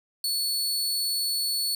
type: tone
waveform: sawtooth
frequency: 4421 Hz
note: C#8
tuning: 5 cents flat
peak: -22 dBFS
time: 0.24-1.75 s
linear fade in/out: 2 ms
effects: 10-bit